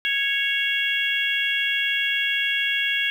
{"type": "harmonic tone", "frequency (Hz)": 553, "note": "C#5", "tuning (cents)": -4, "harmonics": [3, 4, 5, 6], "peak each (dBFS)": [-26, -26, -26, -26], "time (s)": [0.05, 3.1], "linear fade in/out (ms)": 0, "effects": ["8-bit"]}